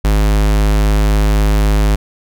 square tone, 51.91 Hz, G#1, in tune, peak -10 dBFS, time 0.04-1.96 s, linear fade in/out 10 ms, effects none

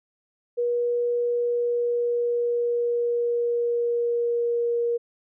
sine tone with pitch glide, 480.5 to 472.2 Hz, B4 to A#4, -48 to +22 cents, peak -21 dBFS, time 0.57-4.98 s, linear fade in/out 20 ms, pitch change -30 cents, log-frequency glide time 1.1-4.83 s, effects none

